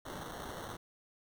white noise with sample-and-hold, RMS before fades -44 dBFS, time 0.05-0.77 s, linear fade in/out 10 ms, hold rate 2450 Hz, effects none

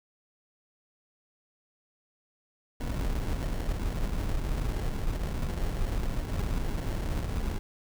brown noise with sample-and-hold, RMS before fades -30 dBFS, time 2.8-7.59 s, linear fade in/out 10 ms, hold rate 1225 Hz, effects none

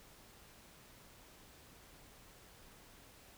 silence, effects pink hiss -60 dBFS RMS until 3.37 s

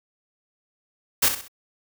white noise with echo, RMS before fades -18 dBFS, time 1.22-1.29 s, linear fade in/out 10 ms, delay 64 ms, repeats 3, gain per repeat -9 dB, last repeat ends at 1.482 s, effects none

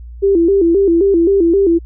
sine tone with vibrato, 364.3 Hz, F#4, 27 cents flat, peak -8 dBFS, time 0.22-1.79 s, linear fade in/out 20 ms, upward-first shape square, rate 3.8 Hz, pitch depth 140 cents each way, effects added 59 Hz sine -29 dBFS peak until 1.85 s

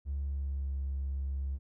triangle tone with pitch glide, 70 to 68.2 Hz, C#2 to C#2, +18 to -28 cents, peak -28 dBFS, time 0.05-1.59 s, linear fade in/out 50 ms, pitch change -46 cents, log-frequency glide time 0.22-0.74 s, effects tanh soft clip ceiling -29 dBFS

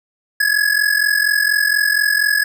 square ring-modulated tone, 1685 Hz, G#6, 25 cents sharp, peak -11 dBFS, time 0.4-2.44 s, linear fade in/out 2 ms, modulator 22.1 Hz, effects none

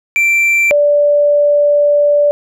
triangle / sine tone pair in turn, 2349 / 583.5 Hz, D7 / D5, 0 / -11 cents, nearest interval 2 octaves, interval 2411 cents, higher first, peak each -7 dBFS, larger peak neither, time 0.16-0.71 / 0.71-2.31 s, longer second, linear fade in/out 0 ms, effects none

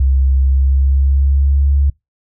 sine tone with pitch glide, 66.7 to 70.1 Hz, C2 to C#2, +34 to +20 cents, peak -9 dBFS, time 0-1.9 s, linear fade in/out 5 ms, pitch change +86 cents, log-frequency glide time 0.41-1.75 s, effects noise-tail reverb RT60 0.2 s tail -26 dB re dry

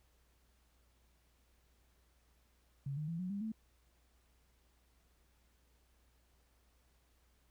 sine tone with pitch steps, 138.59 / 152.01 / 166.73 / 182.87 / 200.6 / 220 Hz, C#3 / D#3 / E3 / F#3 / G3 / A3, 0 / -40 / +20 / -20 / +40 / 0 cents, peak -37 dBFS, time 2.86-3.52 s, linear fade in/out 5 ms, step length 110 ms, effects added 60 Hz sine -70 dBFS peak until 7.5 s + pink hiss -75 dBFS RMS until 7.5 s

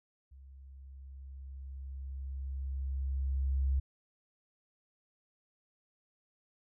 sine tone with level ramp, 67.2 Hz, C2, 47 cents sharp, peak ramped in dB -51 to -26 dBFS, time 0.31-3.8 s, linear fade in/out 10 ms, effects none

